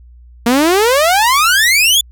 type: exponential sweep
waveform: sawtooth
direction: up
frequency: 228.5 to 3520 Hz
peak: -5 dBFS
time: 0.46-2.01 s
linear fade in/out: 5 ms
effects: added 60 Hz sine -37 dBFS peak until 2.11 s